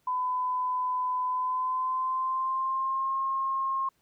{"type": "tone with pitch glide", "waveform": "sine", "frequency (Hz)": [1006, 1072], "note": ["B5", "C6"], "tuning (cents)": [32, 42], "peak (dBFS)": -26, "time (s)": [0.07, 3.89], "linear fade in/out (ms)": 5, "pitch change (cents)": 110, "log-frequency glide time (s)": [1.25, 3.15], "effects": ["pink hiss -71 dBFS RMS until 4.01 s", "high-pass 60 Hz 12 dB/octave"]}